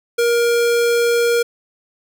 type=tone; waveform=square; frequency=471.7 Hz; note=A#4; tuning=20 cents sharp; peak=-14 dBFS; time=0.18-1.43 s; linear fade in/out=10 ms; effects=none